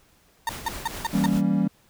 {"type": "tone bursts", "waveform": "35% pulse", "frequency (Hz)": 915, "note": "A#5", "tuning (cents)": -32, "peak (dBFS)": -21, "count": 5, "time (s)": [0.47, 1.26], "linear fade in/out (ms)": 2, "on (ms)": 22, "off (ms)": 170}
{"type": "noise with tremolo", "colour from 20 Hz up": "pink", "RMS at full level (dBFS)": -34, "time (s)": [0.47, 1.42], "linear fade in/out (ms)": 50, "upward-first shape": "triangle", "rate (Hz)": 4.5, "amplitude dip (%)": 55}
{"type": "chord", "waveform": "triangle", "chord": "E diminished seventh", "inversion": "none", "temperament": "equal", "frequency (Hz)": [164.81, 196, 233.1, 277.2], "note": ["E3", "G3", "Bb3", "Db4"], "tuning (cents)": [0, 0, 0, 0], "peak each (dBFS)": [-25, -20, -25, -25], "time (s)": [1.13, 1.68], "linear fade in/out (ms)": 10}
{"effects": ["pink hiss -60 dBFS RMS until 1.89 s"]}